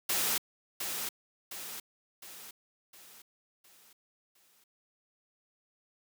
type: noise with echo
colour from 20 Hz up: white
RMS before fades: -30 dBFS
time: 0.09-0.38 s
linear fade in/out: 5 ms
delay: 710 ms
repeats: 6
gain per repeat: -6 dB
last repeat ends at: 4.64 s
effects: high-pass 150 Hz 12 dB/octave